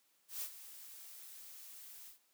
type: noise with ADSR envelope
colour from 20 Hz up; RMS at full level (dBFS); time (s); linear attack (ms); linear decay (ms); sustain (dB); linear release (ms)
blue; -40; 0.28-2.19; 140; 73; -13; 120
effects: white hiss -74 dBFS RMS until 2.33 s + high-pass 200 Hz 12 dB/octave